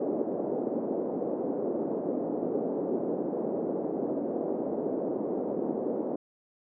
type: band-pass noise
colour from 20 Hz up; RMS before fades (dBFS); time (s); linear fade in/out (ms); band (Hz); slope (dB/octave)
pink; -31; 0-6.16; 5; 250 to 570; 24
effects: none